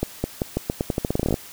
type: accelerating click train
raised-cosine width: 2 ms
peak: -8 dBFS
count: 18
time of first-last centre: 0.03-1.342 s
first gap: 210 ms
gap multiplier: 0.85
effects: white hiss -42 dBFS RMS until 1.52 s